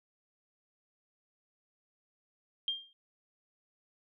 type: tone with exponential decay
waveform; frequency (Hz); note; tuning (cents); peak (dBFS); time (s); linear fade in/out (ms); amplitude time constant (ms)
sine; 3198; G7; +34; -27; 2.68-2.93; 1; 54
effects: none